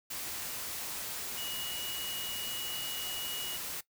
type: tone in noise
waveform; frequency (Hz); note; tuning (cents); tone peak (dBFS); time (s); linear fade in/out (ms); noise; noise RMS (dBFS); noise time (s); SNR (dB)
sine; 2907; F#7; -31; -40; 1.37-3.57; 10; white; -39; 0.1-3.81; -4
effects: noise-tail reverb RT60 0.1 s tail -18 dB re dry